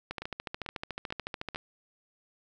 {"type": "two click trains", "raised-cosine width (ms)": 0.3, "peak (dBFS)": [-19, -22], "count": [21, 4], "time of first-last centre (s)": [[0.11, 1.559], [0.22, 1.547]], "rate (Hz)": [13.8, 2.26], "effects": []}